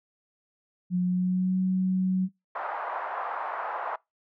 sine tone with pitch glide, 180 to 186.35 Hz, F#3 to F#3, -47 to +13 cents, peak -22 dBFS, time 0.9-2.29 s, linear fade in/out 50 ms, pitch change +60 cents, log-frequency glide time 1.03-1.58 s
white band-pass noise, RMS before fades -33 dBFS, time 2.55-3.96 s, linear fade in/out 5 ms, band 670 to 1200 Hz, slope 24 dB/octave
effects noise-tail reverb RT60 0.2 s tail -24 dB re dry

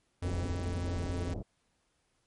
square tone with pitch glide, 88.6 to 87.78 Hz, F2 to F2, +25 to +9 cents, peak -34 dBFS, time 0.22-1.34 s, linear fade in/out 5 ms, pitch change -16 cents, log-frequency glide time 0.42-0.97 s
pink low-pass noise, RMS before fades -38 dBFS, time 0.23-1.43 s, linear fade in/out 20 ms, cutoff 590 Hz, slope 24 dB/octave
effects pink hiss -75 dBFS RMS until 2.26 s + MP3 48 kbps

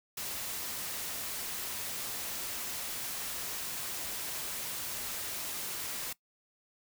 white noise, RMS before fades -38 dBFS, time 0.17-6.13 s, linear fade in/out 5 ms, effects noise-tail reverb RT60 0.1 s tail -20 dB re dry

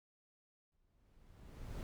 brown noise with exponential growth, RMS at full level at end -41 dBFS, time 0.72-1.83 s, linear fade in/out 1 ms, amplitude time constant 240 ms, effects none

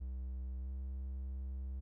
triangle tone with pitch glide, 63.9 to 65.7 Hz, C2 to C2, -40 to +8 cents, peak -37 dBFS, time 0-1.81 s, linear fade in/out 20 ms, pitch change +48 cents, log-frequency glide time 0.6-0.69 s, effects none

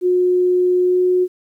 sine tone with pitch glide, 361.6 to 363.9 Hz, F#4 to F#4, -40 to -29 cents, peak -12 dBFS, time 0.01-1.28 s, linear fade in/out 50 ms, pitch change +11 cents, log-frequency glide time 0.84-0.99 s, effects 9-bit

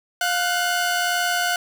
sawtooth tone pair together, 707 / 1496 Hz, F5 / F#6, +21 / +19 cents, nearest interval octave + minor second, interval 1298 cents, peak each -19 dBFS, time 0.21-1.56 s, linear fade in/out 2 ms, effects none

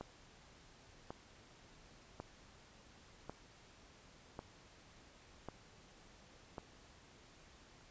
click train, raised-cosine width 1 ms, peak -30 dBFS, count 7, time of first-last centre 0.01-6.582 s, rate 0.913 Hz, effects pink hiss -62 dBFS RMS until 7.9 s + resampled to 16000 Hz

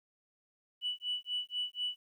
sine tone with tremolo, 2960 Hz, F#7, in tune, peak -30 dBFS, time 0.81-1.99 s, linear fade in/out 50 ms, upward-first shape sine, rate 4.1 Hz, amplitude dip 100%, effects tanh soft clip ceiling -26 dBFS + 12-bit

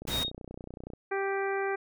click train, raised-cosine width 2 ms, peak -28 dBFS, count 29, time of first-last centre 0.02-0.935 s, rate 30.6 Hz
pink noise, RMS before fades -35 dBFS, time 0.07-0.24 s, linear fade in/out 10 ms
sine tone, 3729 Hz, A#7, in tune, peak -29 dBFS, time 0.09-0.31 s, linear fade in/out 50 ms
harmonic tone, 392 Hz, G4, in tune, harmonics 1 / 2 / 3 / 4 / 5 / 6, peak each -30 / -35 / -40 / -37 / -40 / -43 dBFS, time 1.11-1.76 s, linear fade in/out 10 ms
effects none

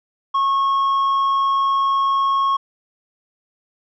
sine tone with tanh clipping, 1094 Hz, C#6, 23 cents flat, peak -16 dBFS, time 0.34-2.57 s, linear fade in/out 10 ms, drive 4 dB, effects none

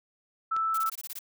sine tone, 1319 Hz, E6, 1 cent sharp, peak -25 dBFS, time 0.51-0.9 s, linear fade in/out 10 ms
click, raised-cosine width 0.2 ms, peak -25 dBFS, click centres 0.565 s
blue noise bursts, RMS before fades -38 dBFS, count 8, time 0.74-1.191 s, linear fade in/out 5 ms, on 38 ms, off 21 ms
effects none

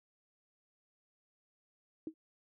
sine tone with exponential decay, 317.7 Hz, D#4, 36 cents sharp, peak -33 dBFS, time 2.07-2.14 s, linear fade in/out 2 ms, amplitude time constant 15 ms, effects none

